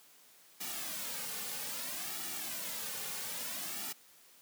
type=noise with flanger; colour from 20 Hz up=white; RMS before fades=-40 dBFS; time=0.6-3.93 s; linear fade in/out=10 ms; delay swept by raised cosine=1.9 to 3.1 ms; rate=0.61 Hz; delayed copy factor=-0.7; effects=white hiss -61 dBFS RMS until 4.41 s + high-pass 150 Hz 12 dB/octave